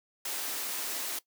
white high-pass noise, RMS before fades -35 dBFS, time 0.25-1.19 s, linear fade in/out 5 ms, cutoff 240 Hz, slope 48 dB/octave, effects noise-tail reverb RT60 0.1 s tail -19 dB re dry

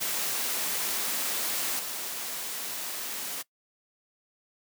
white noise with level steps, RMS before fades -30 / -35 dBFS, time 0-3.43 s, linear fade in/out 20 ms, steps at 1.79 s, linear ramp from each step 2 ms, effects noise-tail reverb RT60 0.1 s tail -21 dB re dry + high-pass 200 Hz 12 dB/octave

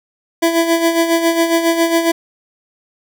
25% pulse tone with tremolo, 333.1 Hz, E4, 18 cents sharp, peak -6 dBFS, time 0.42-2.12 s, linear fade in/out 10 ms, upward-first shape sine, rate 7.3 Hz, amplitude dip 60%, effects none

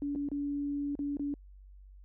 sine tone with dropouts, 286 Hz, D4, 46 cents flat, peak -31 dBFS, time 0.02-1.34 s, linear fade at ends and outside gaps 1 ms, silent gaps 0.151-0.158 / 0.288-0.316 / 0.953-0.991 / 1.17-1.195 s, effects added 48 Hz sine -50 dBFS peak until 2.04 s

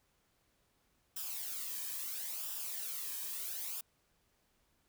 blue noise with flanger, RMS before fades -41 dBFS, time 1.16-3.81 s, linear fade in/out 5 ms, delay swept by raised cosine 0.46 to 1.46 ms, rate 0.74 Hz, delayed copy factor -0.65, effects pink hiss -75 dBFS RMS until 4.88 s

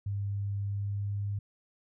sine tone with pitch glide, 100.4 to 101.27 Hz, G2 to G#2, +42 to -43 cents, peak -30 dBFS, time 0.06-1.39 s, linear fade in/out 5 ms, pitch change +15 cents, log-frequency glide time 0.62-1.12 s, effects none

